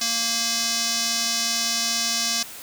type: tone with band-pass filter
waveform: square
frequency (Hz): 231.2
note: A#3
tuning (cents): -14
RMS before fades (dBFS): -24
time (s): 0.01-2.43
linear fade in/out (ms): 5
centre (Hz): 5500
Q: 2.3
effects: white hiss -39 dBFS RMS until 2.62 s